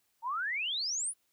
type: exponential sweep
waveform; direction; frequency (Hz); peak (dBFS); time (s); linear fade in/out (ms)
sine; up; 880 to 10400; -31; 0.22-1.14; 50
effects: white hiss -75 dBFS RMS until 1.32 s

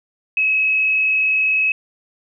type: tone with frequency modulation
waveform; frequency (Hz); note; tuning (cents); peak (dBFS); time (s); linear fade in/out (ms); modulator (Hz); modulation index
sine; 2568; E7; -46; -14; 0.37-1.72; 2; 39.4; 0.68
effects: none

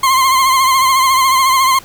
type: tone with vibrato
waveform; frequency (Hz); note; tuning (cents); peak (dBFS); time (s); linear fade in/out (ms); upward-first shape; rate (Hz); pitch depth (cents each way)
40% pulse; 1055; C6; +14; -8; 0.03-1.79; 5; triangle; 14; 61
effects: pink hiss -38 dBFS RMS until 1.84 s

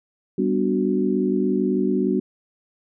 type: chord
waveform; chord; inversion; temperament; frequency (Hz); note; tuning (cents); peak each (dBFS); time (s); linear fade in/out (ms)
sine; G major seventh; none; equal; 196 / 246.9 / 293.7 / 370; G3 / B3 / D4 / F#4; 0 / 0 / 0 / 0; -23 / -24 / -25 / -23; 0.38-2.2; 5
effects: none

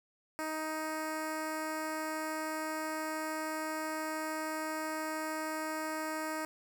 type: tone with notch filter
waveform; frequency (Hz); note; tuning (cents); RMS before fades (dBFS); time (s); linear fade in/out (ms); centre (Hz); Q
10% pulse; 313; D#4; +10; -37; 0.39-6.45; 0; 3800; 1.5
effects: none

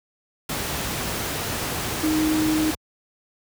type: tone in noise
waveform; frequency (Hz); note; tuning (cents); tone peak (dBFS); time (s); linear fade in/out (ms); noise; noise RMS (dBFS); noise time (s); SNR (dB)
sine; 311.1; D#4; 0; -19; 2.03-2.71; 5; pink; -27; 0.49-2.75; +5
effects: high-pass 60 Hz 12 dB/octave

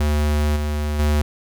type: tone with level steps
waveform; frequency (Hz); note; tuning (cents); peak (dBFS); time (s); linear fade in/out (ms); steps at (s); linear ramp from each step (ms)
square; 74.6; D2; +28; -17 / -21 / -16; 0-1.22; 5; 0.56 / 0.99; 5
effects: none

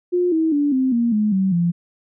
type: tone with pitch steps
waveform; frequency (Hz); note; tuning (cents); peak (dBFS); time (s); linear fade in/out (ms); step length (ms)
sine; 356.3 / 321.1 / 289.4 / 260.8 / 235.1 / 211.9 / 190.94 / 172.08; F4 / E4 / D4 / C4 / A#3 / G#3 / G3 / F3; +35 / -45 / -25 / -5 / +15 / +35 / -45 / -25; -15; 0.12-1.72; 20; 200
effects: none

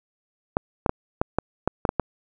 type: clicks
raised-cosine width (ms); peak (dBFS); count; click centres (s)
1; -6; 9; 0.569 / 0.862 / 0.894 / 1.215 / 1.386 / 1.676 / 1.852 / 1.891 / 1.997
effects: none

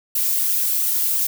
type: noise with flanger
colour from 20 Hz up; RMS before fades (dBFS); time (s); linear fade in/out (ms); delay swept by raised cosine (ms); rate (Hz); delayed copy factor
violet; -20; 0.15-1.27; 5; 0.65 to 4.95; 2.9; +1
effects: none

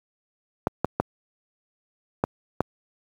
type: clicks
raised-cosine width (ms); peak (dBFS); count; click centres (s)
1; -6; 5; 0.671 / 0.846 / 1 / 2.239 / 2.606
effects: high-pass 80 Hz 12 dB/octave + 8-bit

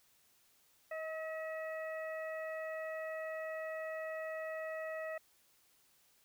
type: harmonic tone with a mistuned harmonic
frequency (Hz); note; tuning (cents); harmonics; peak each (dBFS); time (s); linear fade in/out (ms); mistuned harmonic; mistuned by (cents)
641; E5; -49; 1 / 2 / 3 / 4; -40 / -50 / -46 / -55; 0.91-5.18; 5; 1; -18
effects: white hiss -70 dBFS RMS until 6.24 s

